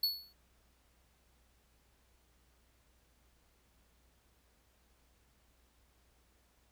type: tone with exponential decay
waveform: square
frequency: 4409 Hz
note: C#8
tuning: 10 cents flat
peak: -27 dBFS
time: 0.03-0.33 s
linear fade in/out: 5 ms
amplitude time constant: 65 ms
effects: added 60 Hz sine -70 dBFS peak until 6.71 s + pink hiss -72 dBFS RMS until 6.71 s